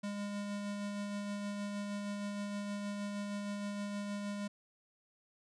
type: tone with tremolo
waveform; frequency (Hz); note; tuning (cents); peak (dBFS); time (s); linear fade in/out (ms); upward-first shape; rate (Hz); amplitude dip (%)
square; 203.7; G#3; -33; -37; 0.03-4.48; 10; sine; 6.4; 25
effects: resampled to 22050 Hz